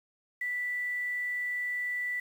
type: tone with quantisation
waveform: sine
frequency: 1971 Hz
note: B6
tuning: 4 cents flat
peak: -30 dBFS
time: 0.41-2.2 s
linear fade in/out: 5 ms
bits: 9
effects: none